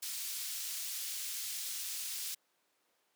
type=high-pass noise; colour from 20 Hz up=pink; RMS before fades=-40 dBFS; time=0.02-2.35 s; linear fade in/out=10 ms; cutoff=4300 Hz; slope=12 dB/octave; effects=pink hiss -75 dBFS RMS until 3.15 s + high-pass 400 Hz 12 dB/octave